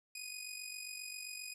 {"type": "tone with amplitude modulation", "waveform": "15% pulse", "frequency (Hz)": 2489, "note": "D#7", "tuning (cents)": 0, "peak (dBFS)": -34, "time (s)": [0.15, 1.54], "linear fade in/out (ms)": 5, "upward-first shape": "sine", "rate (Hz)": 47.5, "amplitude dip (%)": 60, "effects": ["resampled to 32000 Hz"]}